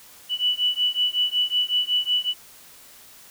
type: beating tone pair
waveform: sine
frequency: 2960 / 2965.4 Hz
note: F#7 / F#7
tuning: 0 / +3 cents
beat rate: 5.4 Hz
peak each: -23 dBFS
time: 0.29-2.34 s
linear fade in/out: 50 ms
effects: white hiss -48 dBFS RMS until 3.3 s